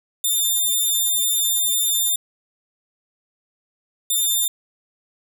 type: tone pair in turn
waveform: 5% pulse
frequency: 3598 / 3598 Hz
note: A7 / A7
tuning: +38 / +38 cents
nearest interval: unison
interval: 0 cents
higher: neither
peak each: -10 dBFS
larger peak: neither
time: 0.24-2.16 / 4.1-4.48 s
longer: first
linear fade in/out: 5 ms
effects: none